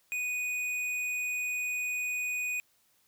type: tone with hard clipping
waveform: triangle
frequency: 2480 Hz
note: D#7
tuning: 6 cents flat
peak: -32 dBFS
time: 0.12-2.6 s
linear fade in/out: 0 ms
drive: 13 dB
effects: white hiss -69 dBFS RMS until 3.07 s